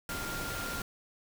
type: tone in noise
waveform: sine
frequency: 1396.9 Hz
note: F6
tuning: in tune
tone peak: -39 dBFS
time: 0.09-0.82 s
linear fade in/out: 2 ms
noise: pink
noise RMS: -38 dBFS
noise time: 0.09-0.82 s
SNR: -4 dB
effects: none